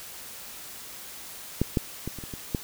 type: clicks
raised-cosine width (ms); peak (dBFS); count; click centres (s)
3; -9 / -9 / -18 / -25 / -26 / -23 / -12; 7; 1.616 / 1.772 / 2.076 / 2.187 / 2.238 / 2.338 / 2.548
effects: white hiss -42 dBFS RMS until 2.63 s